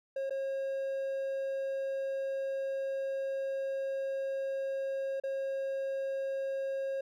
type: tone with dropouts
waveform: triangle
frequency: 541 Hz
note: C#5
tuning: 42 cents flat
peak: -30 dBFS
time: 0.16-7.01 s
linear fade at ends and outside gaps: 5 ms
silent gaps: 0.297-0.306 / 5.2-5.236 s
effects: none